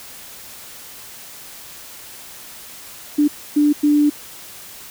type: tone bursts at uneven times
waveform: sine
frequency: 294.7 Hz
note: D4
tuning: 6 cents sharp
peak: -11 dBFS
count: 3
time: 3.18-3.28 / 3.56-3.73 / 3.83-4.1 s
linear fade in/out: 10 ms
effects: white hiss -38 dBFS RMS until 4.9 s